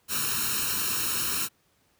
white noise with comb filter, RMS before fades -28 dBFS, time 0.08-1.49 s, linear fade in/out 50 ms, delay 0.73 ms, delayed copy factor +0.9, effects pink hiss -67 dBFS RMS until 1.99 s + high-pass 60 Hz 12 dB/octave

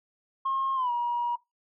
sine tone with pitch glide, 1074 to 956.8 Hz, C6 to A#5, +45 to +45 cents, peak -24 dBFS, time 0.45-1.36 s, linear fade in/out 10 ms, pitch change -200 cents, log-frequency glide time 0.75-0.91 s, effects noise-tail reverb RT60 0.2 s tail -21 dB re dry + tanh soft clip ceiling -21 dBFS

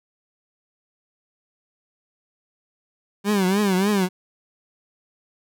30% pulse tone with vibrato, 196 Hz, G3, in tune, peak -15 dBFS, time 3.24-4.09 s, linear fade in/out 50 ms, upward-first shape triangle, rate 3.4 Hz, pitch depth 150 cents each way, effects none

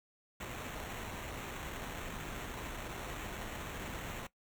pink noise with sample-and-hold, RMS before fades -43 dBFS, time 0.4-4.27 s, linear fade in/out 5 ms, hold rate 4900 Hz, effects noise-tail reverb RT60 0.1 s tail -18 dB re dry

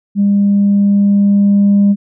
sine tone with level ramp, 201.4 Hz, G3, 47 cents sharp, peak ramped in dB -7 to -4 dBFS, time 0.15-1.96 s, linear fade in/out 50 ms, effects tanh soft clip ceiling -4 dBFS

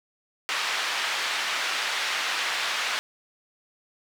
pink band-pass noise, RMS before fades -28 dBFS, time 0.49-2.99 s, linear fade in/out 0 ms, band 1300 to 4200 Hz, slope 12 dB/octave, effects none

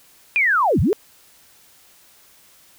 sine linear two-way sweep, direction down then up, 2489 to 64.7 to 456.8 Hz, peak -14 dBFS, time 0.36-0.93 s, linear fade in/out 0 ms, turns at 0.8 s, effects white hiss -52 dBFS RMS until 2.78 s

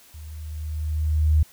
sine tone with level ramp, 77 Hz, D#2, 17 cents flat, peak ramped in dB -37 to -13 dBFS, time 0.14-1.43 s, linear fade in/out 5 ms, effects white hiss -52 dBFS RMS until 1.52 s

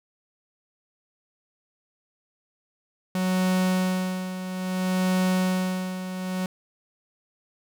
45% pulse tone with tremolo, 185 Hz, F#3, in tune, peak -20 dBFS, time 3.15-6.46 s, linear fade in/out 2 ms, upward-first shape sine, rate 0.6 Hz, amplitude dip 70%, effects none

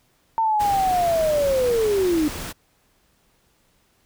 sine linear sweep, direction down, 909 to 293.7 Hz, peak -17 dBFS, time 0.38-2.28 s, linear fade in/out 0 ms
pink noise, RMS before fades -32 dBFS, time 0.59-2.53 s, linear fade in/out 20 ms
effects pink hiss -63 dBFS RMS until 4.05 s

